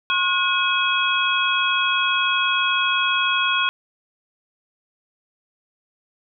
sine tone cluster, 1078 / 1446 / 2535 / 3309 Hz, C#6 / F#6 / D#7 / G#7, -49 / -40 / +32 / -7 cents, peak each -23 dBFS, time 0.1-3.69 s, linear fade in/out 0 ms, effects none

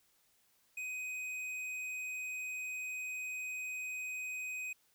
sine tone with tanh clipping, 2508 Hz, D#7, 13 cents sharp, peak -40 dBFS, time 0.77-4.73 s, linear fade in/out 5 ms, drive 11 dB, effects white hiss -72 dBFS RMS until 4.94 s

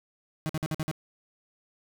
35% pulse tone bursts, 157.1 Hz, D#3, 17 cents sharp, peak -26 dBFS, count 6, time 0.46-0.913 s, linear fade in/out 0 ms, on 33 ms, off 51 ms, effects none

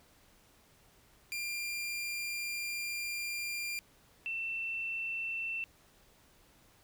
sawtooth / sine tone pair in turn, 2391 / 2684 Hz, D7 / E7, +30 / +31 cents, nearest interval major second, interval 201 cents, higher second, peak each -32 / -34 dBFS, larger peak first, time 1.32-3.79 / 4.26-5.64 s, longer first, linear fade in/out 0 ms, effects pink hiss -64 dBFS RMS until 6.83 s

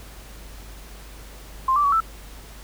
sine tone with pitch steps, 1052 / 1168 / 1130 / 1323 Hz, C6 / D6 / C#6 / E6, +9 / -10 / +33 / +6 cents, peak -16 dBFS, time 1.68-2.004 s, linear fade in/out 5 ms, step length 81 ms, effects added 50 Hz sine -40 dBFS peak until 2.63 s + pink hiss -45 dBFS RMS until 2.63 s

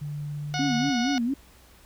sine tone with pitch glide, 146.83 to 148.19 Hz, D3 to D3, 0 to +16 cents, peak -30 dBFS, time 0.01-0.9 s, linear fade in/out 10 ms, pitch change +16 cents, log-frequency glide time 0.43-0.68 s
harmonic tone, 730 Hz, F#5, 24 cents flat, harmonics 1 / 2 / 3 / 4 / 5 / 6 / 7 / 8, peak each -31 / -34 / -36 / -37 / -38 / -39 / -39 / -40 dBFS, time 0.54-1.18 s, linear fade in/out 0 ms
sine tone with vibrato, 256.3 Hz, C4, 36 cents flat, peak -23 dBFS, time 0.59-1.34 s, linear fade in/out 5 ms, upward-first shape sine, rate 4.3 Hz, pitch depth 180 cents each way
effects added 60 Hz sine -55 dBFS peak until 1.85 s + pink hiss -55 dBFS RMS until 1.85 s

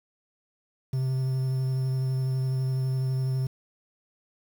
triangle tone with vibrato, 130.81 Hz, C3, in tune, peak -22 dBFS, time 0.93-3.47 s, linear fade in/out 5 ms, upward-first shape sine, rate 12 Hz, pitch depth 13 cents each way, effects 8-bit

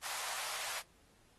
pink high-pass noise, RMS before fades -41 dBFS, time 0.01-0.83 s, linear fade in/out 50 ms, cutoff 720 Hz, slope 24 dB/octave, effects pink hiss -68 dBFS RMS until 1.38 s + AAC 32 kbps

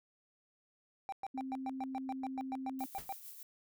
triangle tone bursts, 784 Hz, G5, in tune, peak -35 dBFS, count 15, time 1.09-3.125 s, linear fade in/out 0 ms, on 33 ms, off 110 ms
sine tone, 264.1 Hz, C4, 16 cents sharp, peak -39 dBFS, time 1.34-2.86 s, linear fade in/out 10 ms
violet noise with tremolo, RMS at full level -48 dBFS, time 2.79-3.43 s, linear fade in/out 2 ms, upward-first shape triangle, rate 6.6 Hz, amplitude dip 55%
pink noise with exponential decay, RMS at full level -45 dBFS, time 2.98-3.12 s, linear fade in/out 5 ms, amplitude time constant 30 ms
effects none

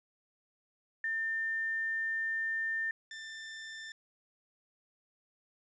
sine / sawtooth tone pair in turn, 1800 / 1781.4 Hz, A6 / A6, +39 / +21 cents, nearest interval unison, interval 18 cents, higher first, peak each -31 / -39 dBFS, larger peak first, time 1.04-2.91 / 3.11-3.92 s, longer first, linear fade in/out 2 ms, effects resampled to 16000 Hz + 11-bit

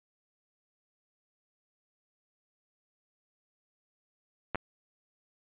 clicks, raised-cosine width 0.5 ms, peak -16 dBFS, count 2, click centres 4.547 / 4.556 s, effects resampled to 8000 Hz

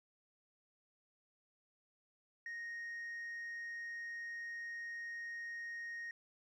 sine tone, 1864.7 Hz, A#6, in tune, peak -40 dBFS, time 2.46-6.11 s, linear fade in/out 2 ms, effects tanh soft clip ceiling -41 dBFS + 13-bit

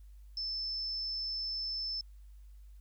sine tone, 5274 Hz, E8, in tune, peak -34 dBFS, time 0.37-2.01 s, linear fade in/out 2 ms, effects added 50 Hz sine -50 dBFS peak until 2.8 s + white hiss -75 dBFS RMS until 2.8 s

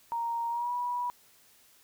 sine tone with pitch glide, 932.3 to 974.7 Hz, A#5 to B5, 0 to -23 cents, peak -29 dBFS, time 0.12-1.1 s, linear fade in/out 0 ms, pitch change +77 cents, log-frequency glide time 0.49-0.72 s, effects white hiss -61 dBFS RMS until 1.83 s

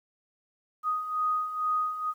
sine beating tone pair, 1244.5 / 1246.7 Hz, D#6 / D#6, 0 / +3 cents, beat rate 2.2 Hz, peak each -33 / -27 dBFS, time 0.83-2.14 s, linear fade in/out 50 ms, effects 10-bit

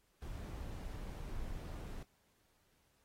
brown noise, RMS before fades -44 dBFS, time 0.22-2.03 s, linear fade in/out 2 ms, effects pink hiss -75 dBFS RMS until 3.04 s + AAC 48 kbps

